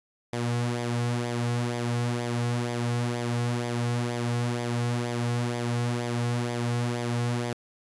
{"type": "tone with flanger", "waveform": "sawtooth", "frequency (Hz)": 120, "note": "B2", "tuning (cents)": -49, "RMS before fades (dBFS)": -28, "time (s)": [0.33, 7.53], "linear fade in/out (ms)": 0, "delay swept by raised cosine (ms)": [0.71, 3.31], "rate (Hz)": 2.1, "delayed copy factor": -0.55, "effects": ["resampled to 24000 Hz"]}